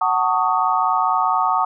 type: chord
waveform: sine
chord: D# half-diminished seventh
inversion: first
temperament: just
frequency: 746.7 / 896 / 1120.1 / 1244.5 Hz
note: F#5 / A5 / C#6 / D#6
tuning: +16 / +31 / +18 / 0 cents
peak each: -21 dBFS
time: 0.01-1.65 s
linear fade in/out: 5 ms
effects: none